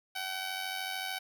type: tone with amplitude modulation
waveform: 10% pulse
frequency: 759 Hz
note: F#5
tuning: 44 cents sharp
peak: -24 dBFS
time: 0.15-1.19 s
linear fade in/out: 10 ms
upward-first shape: sine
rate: 93.4 Hz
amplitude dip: 55%
effects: none